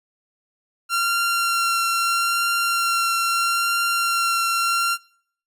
sawtooth tone with vibrato, 1374 Hz, F6, 29 cents flat, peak -15 dBFS, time 0.89-4.98 s, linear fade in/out 50 ms, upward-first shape triangle, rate 0.77 Hz, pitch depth 13 cents each way, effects noise-tail reverb RT60 0.6 s tail -25 dB re dry + resampled to 32000 Hz

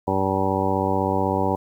harmonic tone, 96 Hz, G2, 36 cents flat, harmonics 1 / 2 / 3 / 4 / 5 / 6 / 8 / 9 / 10, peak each -28 / -28 / -28 / -28 / -28 / -28 / -28 / -28 / -28 dBFS, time 0.07-1.56 s, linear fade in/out 10 ms, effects 9-bit

